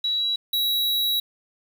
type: tone pair in turn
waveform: sine / square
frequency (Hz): 3901 / 3879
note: B7 / B7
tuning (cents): -22 / -32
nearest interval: unison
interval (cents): 10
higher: first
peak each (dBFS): -21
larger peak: neither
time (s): 0.04-0.36 / 0.53-1.2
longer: second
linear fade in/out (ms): 5
effects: 8-bit